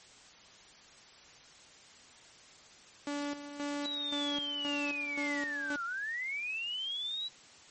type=tone with tremolo; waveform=sawtooth; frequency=288.4 Hz; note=D4; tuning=31 cents flat; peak=-30 dBFS; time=3.07-5.76 s; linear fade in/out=2 ms; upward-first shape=square; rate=1.9 Hz; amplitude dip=65%
type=linear two-way sweep; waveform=sine; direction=down then up; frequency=3951 to 1345 to 3951 Hz; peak=-34 dBFS; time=3.84-7.29 s; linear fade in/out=20 ms; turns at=5.84 s
effects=white hiss -56 dBFS RMS until 7.7 s + MP3 32 kbps